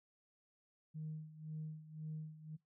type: tone with tremolo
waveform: sine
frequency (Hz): 155.56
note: D#3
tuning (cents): 0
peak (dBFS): -40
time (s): 0.94-2.57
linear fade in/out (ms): 20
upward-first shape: sine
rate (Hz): 1.9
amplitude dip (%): 80
effects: noise-tail reverb RT60 0.2 s tail -23 dB re dry + tanh soft clip ceiling -37 dBFS